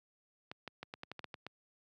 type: clicks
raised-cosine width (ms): 0.3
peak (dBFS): -27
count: 10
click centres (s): 0.515 / 0.677 / 0.83 / 0.939 / 1.034 / 1.116 / 1.193 / 1.243 / 1.342 / 1.466
effects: high-pass 100 Hz 12 dB/octave